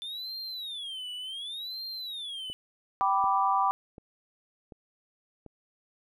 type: tone with vibrato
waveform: triangle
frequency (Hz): 3520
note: A7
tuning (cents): 0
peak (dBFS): -34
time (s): 0.02-2.53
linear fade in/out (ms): 0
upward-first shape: sine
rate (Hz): 0.68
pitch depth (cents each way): 300
type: click train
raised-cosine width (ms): 2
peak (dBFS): -32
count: 5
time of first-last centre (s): 2.5-5.463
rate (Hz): 1.35
type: chord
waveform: sine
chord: G major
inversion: none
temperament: equal with one note detuned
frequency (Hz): 779 / 987.8 / 1174.7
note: G5 / B5 / D6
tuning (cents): -11 / 0 / 0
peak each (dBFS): -27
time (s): 3.01-3.71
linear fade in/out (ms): 0
effects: none